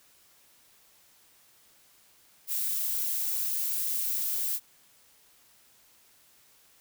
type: noise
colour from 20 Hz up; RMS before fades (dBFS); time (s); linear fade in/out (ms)
violet; -30; 2.47-4.6; 50
effects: white hiss -61 dBFS RMS until 6.8 s